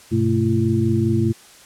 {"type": "tone cluster", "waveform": "sine", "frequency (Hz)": [100.4, 125.4, 222.2, 338.8], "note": ["G2", "B2", "A3", "E4"], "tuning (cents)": [42, 27, 17, 48], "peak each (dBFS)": -21, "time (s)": [0.11, 1.33], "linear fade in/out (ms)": 20, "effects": ["white hiss -46 dBFS RMS until 1.65 s", "low-pass 10000 Hz 12 dB/octave"]}